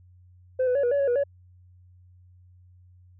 sine tone with pitch steps, 514 / 499 / 562 / 483.8 / 567 / 556 / 484.2 / 563 Hz, C5 / B4 / C#5 / B4 / C#5 / C#5 / B4 / C#5, -31 / +18 / +24 / -36 / +39 / +5 / -34 / +27 cents, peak -18 dBFS, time 0.59-1.238 s, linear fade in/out 10 ms, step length 81 ms, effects tanh soft clip ceiling -19 dBFS + added 90 Hz sine -51 dBFS peak until 3.19 s

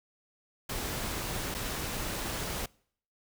pink noise with dropouts, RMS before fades -35 dBFS, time 0.69-2.66 s, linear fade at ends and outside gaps 5 ms, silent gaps 1.543-1.547 s, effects noise-tail reverb RT60 0.6 s tail -25 dB re dry

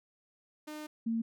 sawtooth / sine tone pair in turn, 303.9 / 227.7 Hz, D#4 / A#3, -41 / -40 cents, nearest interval perfect fourth, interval 499 cents, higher first, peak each -37 / -29 dBFS, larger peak second, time 0.67-0.87 / 1.06-1.22 s, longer first, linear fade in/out 10 ms, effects none

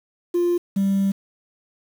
sine tone pair in turn, 349.2 / 195.87 Hz, F4 / G3, 0 / -1 cents, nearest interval minor seventh, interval 1001 cents, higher first, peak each -15 dBFS, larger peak neither, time 0.34-0.58 / 0.76-1.12 s, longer second, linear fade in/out 10 ms, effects tanh soft clip ceiling -15 dBFS + 7-bit

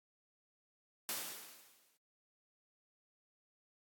white noise with exponential decay, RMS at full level -37 dBFS, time 1.09-1.97 s, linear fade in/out 0 ms, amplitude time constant 190 ms, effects high-pass 200 Hz 12 dB/octave + AAC 64 kbps

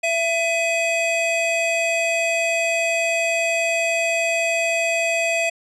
square tone pair together, 668.3 / 2525 Hz, E5 / D#7, +24 / +25 cents, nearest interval octave + major seventh, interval 2301 cents, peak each -22 dBFS, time 0.03-5.5 s, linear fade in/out 10 ms, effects resampled to 24000 Hz

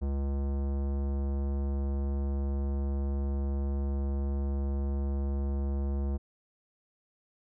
sine tone with tanh clipping, 69.3 Hz, C#2, in tune, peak -30 dBFS, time 0.01-6.18 s, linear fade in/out 20 ms, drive 18 dB, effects none

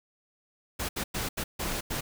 pink noise bursts at uneven times, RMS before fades -32 dBFS, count 6, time 0.79-0.89 / 0.96-1.04 / 1.14-1.29 / 1.37-1.44 / 1.59-1.81 / 1.9-2.01 s, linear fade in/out 10 ms, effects none

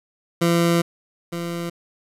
20% pulse tone pair in turn, 170 / 170.73 Hz, F3 / F3, -46 / -39 cents, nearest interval unison, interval 7 cents, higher second, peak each -11 / -21 dBFS, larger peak first, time 0.41-0.82 / 1.32-1.7 s, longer first, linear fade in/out 10 ms, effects resampled to 32000 Hz + 8-bit

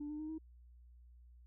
sine tone with pitch steps, 293.7 / 301.3 / 309 / 317 Hz, D4 / D4 / D#4 / D#4, 0 / +44 / -12 / +32 cents, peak -39 dBFS, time 0-0.384 s, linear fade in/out 10 ms, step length 96 ms, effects tanh soft clip ceiling -37 dBFS + added 60 Hz sine -57 dBFS peak until 1.46 s

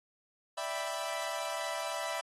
sawtooth chord, E minor seventh, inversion third, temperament equal, 587.3 / 659.3 / 784 / 987.8 Hz, D5 / E5 / G5 / B5, 0 / 0 / 0 / 0 cents, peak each -37 / -34 / -40 / -36 dBFS, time 0.57-2.21 s, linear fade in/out 10 ms, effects AAC 32 kbps

